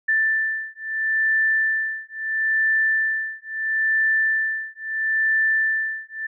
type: beating tone pair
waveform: sine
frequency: 1768 / 1768.75 Hz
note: A6 / A6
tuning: +8 / +9 cents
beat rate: 0.75 Hz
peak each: -22 dBFS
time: 0.08-6.27 s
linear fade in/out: 10 ms
effects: none